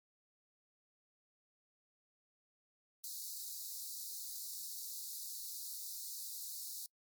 white high-pass noise, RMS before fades -45 dBFS, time 3.04-6.86 s, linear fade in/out 0 ms, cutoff 3900 Hz, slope 96 dB/octave, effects noise-tail reverb RT60 0.1 s tail -26 dB re dry + MP3 96 kbps

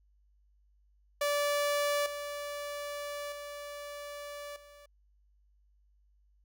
sawtooth tone with level steps, 580 Hz, D5, 22 cents flat, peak -24 / -33 / -37 / -49 dBFS, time 1.21-4.86 s, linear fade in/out 5 ms, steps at 2.06 / 3.32 / 4.56 s, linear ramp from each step 2 ms, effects added 50 Hz sine -64 dBFS peak until 6.44 s

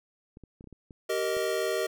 clicks, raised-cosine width 3 ms, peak -34 dBFS, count 8, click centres 0.371 / 0.437 / 0.609 / 0.642 / 0.673 / 0.727 / 0.908 / 1.368 s
square chord, Eb major, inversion first, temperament equal with one note detuned, 386.6 / 466.2 / 622.3 Hz, G4 / Bb4 / Eb5, -24 / 0 / 0 cents, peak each -32 dBFS, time 1.09-1.87 s, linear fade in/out 10 ms
effects none

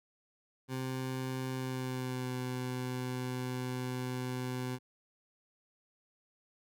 20% pulse tone with pitch glide, 130.1 to 126.69 Hz, C3 to B2, -9 to +45 cents, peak -30 dBFS, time 0.68-4.79 s, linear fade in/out 50 ms, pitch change -46 cents, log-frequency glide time 1.55-2.33 s, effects none

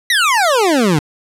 25% pulse exponential sweep, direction down, 2003 to 140.7 Hz, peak -7 dBFS, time 0.1-0.99 s, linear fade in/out 2 ms, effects low-pass 11000 Hz 12 dB/octave

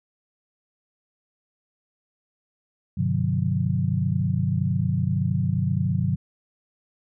sine tone cluster, 98.7 / 127.2 / 149 / 181.8 Hz, G2 / C3 / D3 / F#3, +12 / -48 / +25 / -30 cents, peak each -26 dBFS, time 2.97-6.16 s, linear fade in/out 10 ms, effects none

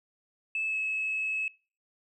sine tone with pitch glide, 2616 to 2586 Hz, E7 to E7, -14 to -34 cents, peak -27 dBFS, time 0.55-1.48 s, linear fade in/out 2 ms, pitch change -20 cents, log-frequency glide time 0.65-0.76 s, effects noise-tail reverb RT60 0.4 s tail -25 dB re dry + tanh soft clip ceiling -23 dBFS

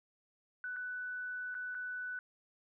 sine tone with dropouts, 1491 Hz, F#6, 13 cents sharp, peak -38 dBFS, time 0.64-2.19 s, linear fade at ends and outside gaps 1 ms, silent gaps 0.762-0.766 / 1.544-1.55 / 1.746-1.75 s, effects none

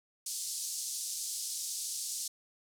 white band-pass noise, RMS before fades -38 dBFS, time 0.26-2.28 s, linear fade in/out 5 ms, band 4600 to 9900 Hz, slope 24 dB/octave, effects none

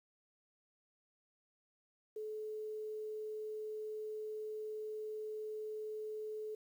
sine tone with quantisation, 430.2 Hz, A4, 39 cents flat, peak -40 dBFS, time 2.16-6.55 s, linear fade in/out 5 ms, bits 11, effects none

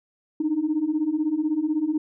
sine beating tone pair, 297 / 313 Hz, D4 / D#4, +20 / +10 cents, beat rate 16 Hz, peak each -25 / -22 dBFS, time 0.4-1.98 s, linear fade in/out 5 ms, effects tanh soft clip ceiling -15 dBFS

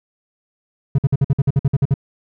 triangle tone bursts, 137.5 Hz, C#3, 14 cents flat, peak -9 dBFS, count 12, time 0.95-1.941 s, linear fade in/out 5 ms, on 34 ms, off 53 ms, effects none

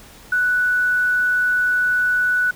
sine tone with quantisation, 1481 Hz, F#6, 1 cent sharp, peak -15 dBFS, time 0.32-2.51 s, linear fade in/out 5 ms, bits 7, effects pink hiss -44 dBFS RMS until 2.55 s

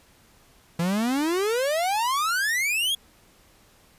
45% pulse exponential sweep, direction up, 164 to 3387 Hz, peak -22 dBFS, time 0.79-2.95 s, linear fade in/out 5 ms, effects pink hiss -57 dBFS RMS until 3.98 s + resampled to 32000 Hz

